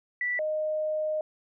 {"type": "tone pair in turn", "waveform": "sine", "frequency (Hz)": [1966, 617.5], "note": ["B6", "D#5"], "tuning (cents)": [-8, -13], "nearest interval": "octave + minor sixth", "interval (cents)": 2005, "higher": "first", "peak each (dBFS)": -26, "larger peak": "neither", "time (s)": [[0.21, 0.39], [0.39, 1.21]], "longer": "second", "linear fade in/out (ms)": 2, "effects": []}